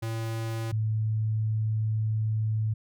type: tone pair in turn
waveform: square / sine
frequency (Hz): 113 / 109.15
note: A2 / A2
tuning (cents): +47 / -13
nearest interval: minor second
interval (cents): 60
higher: first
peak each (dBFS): -30 / -24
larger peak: second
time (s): 0.02-0.72 / 0.72-2.74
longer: second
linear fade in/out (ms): 10
effects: none